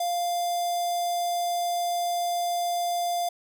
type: tone with notch filter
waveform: square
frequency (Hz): 698.5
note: F5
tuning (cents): 0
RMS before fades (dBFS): -27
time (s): 0-3.29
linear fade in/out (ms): 5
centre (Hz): 2000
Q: 1.9
effects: none